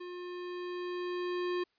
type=tone with level ramp; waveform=square; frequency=356.8 Hz; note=F4; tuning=37 cents sharp; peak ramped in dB=-42 to -31 dBFS; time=0-1.64 s; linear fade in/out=10 ms; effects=white hiss -75 dBFS RMS until 1.78 s + resampled to 11025 Hz